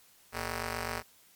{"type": "ring-modulated tone", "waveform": "5% pulse", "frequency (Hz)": 170.7, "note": "F3", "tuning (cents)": -39, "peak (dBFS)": -19, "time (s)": [0.32, 1.03], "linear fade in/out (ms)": 50, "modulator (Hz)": 280, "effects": ["white hiss -61 dBFS RMS until 1.35 s", "MP3 96 kbps"]}